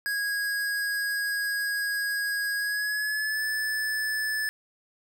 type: tone with pitch glide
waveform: square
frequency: 1649 to 1740 Hz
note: G#6 to A6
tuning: -13 to -20 cents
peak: -27 dBFS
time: 0.06-4.49 s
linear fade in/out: 0 ms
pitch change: +93 cents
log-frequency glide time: 2.56-3.43 s
effects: none